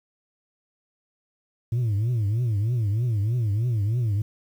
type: tone with vibrato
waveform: sine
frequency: 111.4 Hz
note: A2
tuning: 22 cents sharp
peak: -18 dBFS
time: 1.72-4.22 s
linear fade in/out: 5 ms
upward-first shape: triangle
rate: 3.2 Hz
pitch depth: 230 cents each way
effects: tanh soft clip ceiling -20 dBFS + 9-bit